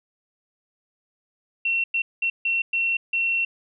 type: tone bursts at uneven times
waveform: sine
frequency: 2718 Hz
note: F7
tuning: 48 cents flat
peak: -20 dBFS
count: 6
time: 1.65-1.84 / 1.94-2.02 / 2.22-2.3 / 2.45-2.62 / 2.73-2.97 / 3.13-3.45 s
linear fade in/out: 5 ms
effects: none